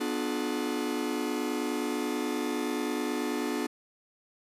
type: chord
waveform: 45% pulse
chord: B diminished seventh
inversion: none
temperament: just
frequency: 246.9 / 296.3 / 355.6 / 426.7 Hz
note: B3 / D4 / F4 / Ab4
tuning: 0 / +15 / +31 / +47 cents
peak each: -34 / -33 / -36 / -36 dBFS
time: 0-3.67 s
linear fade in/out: 10 ms
effects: resampled to 32000 Hz